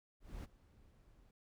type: noise with ADSR envelope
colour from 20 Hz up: brown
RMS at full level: -45 dBFS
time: 0.2-1.31 s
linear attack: 240 ms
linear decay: 23 ms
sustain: -20 dB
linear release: 3 ms
effects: none